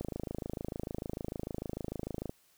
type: click train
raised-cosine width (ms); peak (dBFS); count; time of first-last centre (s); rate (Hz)
2; -23; 62; 0.01-2.295; 26.7
effects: white hiss -67 dBFS RMS until 2.57 s